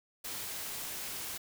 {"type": "noise", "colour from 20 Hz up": "white", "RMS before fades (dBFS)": -40, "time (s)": [0.24, 1.38], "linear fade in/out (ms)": 10, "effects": []}